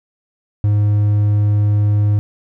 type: tone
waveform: triangle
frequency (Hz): 103.83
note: G#2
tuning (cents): 0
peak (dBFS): -9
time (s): 0.64-2.19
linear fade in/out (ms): 0
effects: none